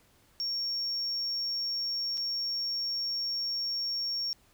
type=tone with dropouts; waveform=sine; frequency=5520 Hz; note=F8; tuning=21 cents flat; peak=-28 dBFS; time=0.4-4.33 s; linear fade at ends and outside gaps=0 ms; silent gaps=2.173-2.178 s; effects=tanh soft clip ceiling -27 dBFS + pink hiss -64 dBFS RMS until 4.53 s